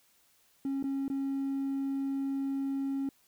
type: tone with dropouts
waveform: triangle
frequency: 273.2 Hz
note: C#4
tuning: 25 cents flat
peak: -27 dBFS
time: 0.65-3.09 s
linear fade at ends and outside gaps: 2 ms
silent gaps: 0.827-0.84 / 1.081-1.1 s
effects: tanh soft clip ceiling -25 dBFS + white hiss -67 dBFS RMS until 3.27 s